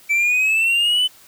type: exponential sweep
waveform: triangle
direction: up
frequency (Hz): 2312 to 3035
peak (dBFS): -13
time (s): 0.09-1.08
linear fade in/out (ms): 20
effects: white hiss -48 dBFS RMS until 1.27 s